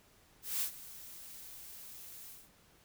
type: noise with ADSR envelope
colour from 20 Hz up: blue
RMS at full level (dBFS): -33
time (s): 0.42-2.5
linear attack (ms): 190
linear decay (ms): 97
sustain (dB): -17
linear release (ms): 210
effects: pink hiss -65 dBFS RMS until 2.84 s

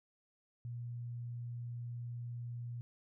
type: tone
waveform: sine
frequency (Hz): 119.7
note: A#2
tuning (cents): +46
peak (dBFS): -40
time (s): 0.65-2.81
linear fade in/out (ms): 0
effects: none

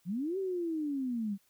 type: linear two-way sweep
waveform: sine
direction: up then down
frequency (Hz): 158.7 to 392 to 191.6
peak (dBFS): -31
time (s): 0.05-1.38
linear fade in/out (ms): 50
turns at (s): 0.38
effects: white hiss -70 dBFS RMS until 1.49 s

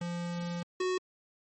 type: tone pair in turn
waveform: square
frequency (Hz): 173.2 / 368.7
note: F3 / F#4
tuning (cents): -14 / -6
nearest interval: octave + minor second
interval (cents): 1308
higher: second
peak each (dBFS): -34 / -29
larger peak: second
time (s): 0.01-0.63 / 0.8-0.98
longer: first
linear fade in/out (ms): 5
effects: MP3 32 kbps

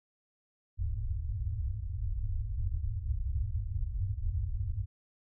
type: low-pass noise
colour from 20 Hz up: white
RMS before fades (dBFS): -33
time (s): 0.77-4.86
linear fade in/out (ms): 50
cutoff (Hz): 110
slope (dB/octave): 96
effects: none

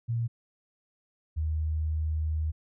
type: tone pair in turn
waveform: sine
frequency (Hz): 116.54 / 78.07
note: A#2 / D#2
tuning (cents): 0 / +6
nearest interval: perfect fifth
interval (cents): 694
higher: first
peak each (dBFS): -26 / -26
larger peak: neither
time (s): 0.08-0.28 / 1.36-2.52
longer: second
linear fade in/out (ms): 20
effects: none

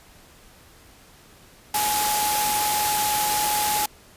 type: tone in noise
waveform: sine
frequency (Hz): 841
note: G#5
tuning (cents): +22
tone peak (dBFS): -23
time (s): 1.74-3.86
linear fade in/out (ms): 5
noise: white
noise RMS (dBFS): -24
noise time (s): 1.74-3.86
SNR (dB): -2
effects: pink hiss -51 dBFS RMS until 4.16 s + resampled to 32000 Hz

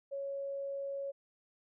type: tone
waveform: sine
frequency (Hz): 554.4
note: C#5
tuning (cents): 0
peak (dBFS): -36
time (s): 0.11-1.12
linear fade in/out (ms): 20
effects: none

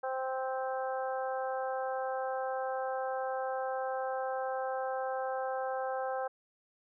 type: harmonic tone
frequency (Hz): 261.6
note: C4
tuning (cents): 0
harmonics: 2 / 3 / 4 / 5 / 6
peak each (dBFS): -35 / -36 / -44 / -44 / -45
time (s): 0.03-6.28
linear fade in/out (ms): 10
effects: none

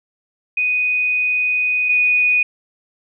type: tone pair in turn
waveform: sine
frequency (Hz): 2489 / 2477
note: D#7 / D#7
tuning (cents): 0 / -8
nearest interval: unison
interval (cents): 8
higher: first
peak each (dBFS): -15 / -12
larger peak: second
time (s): 0.57-1.89 / 1.89-2.43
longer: first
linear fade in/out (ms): 5
effects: none

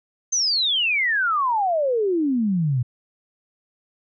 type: exponential sweep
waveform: sine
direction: down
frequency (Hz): 6360 to 117.3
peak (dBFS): -18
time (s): 0.32-2.83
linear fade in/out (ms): 10
effects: none

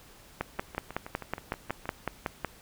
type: two click trains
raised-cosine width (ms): 0.5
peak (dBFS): -24 / -14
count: 9 / 12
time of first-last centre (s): 0.59-1.856 / 0.41-2.447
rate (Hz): 6.32 / 5.4
effects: pink hiss -54 dBFS RMS until 2.61 s

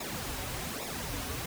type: noise with flanger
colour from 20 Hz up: pink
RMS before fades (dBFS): -37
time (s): 0-1.46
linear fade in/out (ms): 5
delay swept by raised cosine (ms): 0.64 to 6.14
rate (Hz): 1.2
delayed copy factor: -0.8
effects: none

